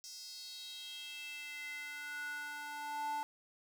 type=tone with high-pass filter sweep; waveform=square; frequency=293.7 Hz; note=D4; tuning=in tune; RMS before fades=-44 dBFS; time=0.04-3.23 s; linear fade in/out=0 ms; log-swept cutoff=5600 to 810 Hz; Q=4.7; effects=none